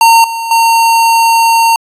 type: tone with level steps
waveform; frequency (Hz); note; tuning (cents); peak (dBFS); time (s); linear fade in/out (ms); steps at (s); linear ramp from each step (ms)
square; 915; A#5; -32; -3 / -16 / -6; 0.01-1.76; 2; 0.24 / 0.51; 2
effects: resampled to 32000 Hz